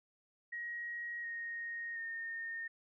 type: tone with pitch steps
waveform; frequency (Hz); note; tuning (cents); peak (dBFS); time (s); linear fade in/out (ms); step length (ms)
sine; 1893 / 1862.6 / 1832.7; A#6 / A#6 / A#6; +26 / -2 / -30; -39; 0.52-2.68; 10; 720
effects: none